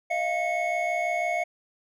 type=tone cluster; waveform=triangle; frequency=630 / 696 / 2201 Hz; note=D#5 / F5 / C#7; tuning=+21 / -6 / -13 cents; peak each=-29 / -25 / -28 dBFS; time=0.1-1.44 s; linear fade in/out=10 ms; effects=none